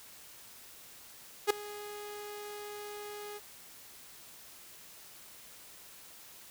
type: tone with ADSR envelope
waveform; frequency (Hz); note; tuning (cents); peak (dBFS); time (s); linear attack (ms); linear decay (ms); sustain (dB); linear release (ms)
sawtooth; 414.6; G#4; -3; -17; 1.47-3.4; 33; 5; -21; 34
effects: white hiss -53 dBFS RMS until 6.5 s